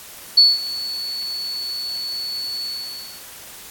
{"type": "tone with ADSR envelope", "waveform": "sine", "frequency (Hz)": 4435, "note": "C#8", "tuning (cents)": 0, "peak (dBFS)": -6, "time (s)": [0.37, 3.25], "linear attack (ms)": 9, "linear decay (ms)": 200, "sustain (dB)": -18, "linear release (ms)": 620, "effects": ["white hiss -39 dBFS RMS until 3.7 s", "AAC 64 kbps"]}